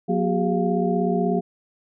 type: tone cluster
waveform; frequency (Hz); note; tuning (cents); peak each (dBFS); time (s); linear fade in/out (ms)
sine; 181.5 / 238.1 / 374.1 / 410.3 / 700; F#3 / A#3 / F#4 / G#4 / F5; -33 / +37 / +19 / -21 / +4; -23 / -26 / -27 / -25 / -27; 0.08-1.41; 20
effects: none